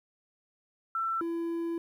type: tone pair in turn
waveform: sine / triangle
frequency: 1339 / 335.5 Hz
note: E6 / E4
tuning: +27 / +31 cents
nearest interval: 2 octaves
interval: 2396 cents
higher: first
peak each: -28 dBFS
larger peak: neither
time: 0.95-1.21 / 1.21-1.78 s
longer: second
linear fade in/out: 2 ms
effects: 11-bit